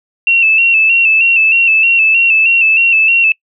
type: tone with vibrato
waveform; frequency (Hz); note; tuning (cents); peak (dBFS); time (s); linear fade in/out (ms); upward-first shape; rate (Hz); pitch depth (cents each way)
sine; 2679; E7; +27; -6; 0.27-3.32; 2; square; 3.2; 37
effects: noise-tail reverb RT60 0.1 s tail -24 dB re dry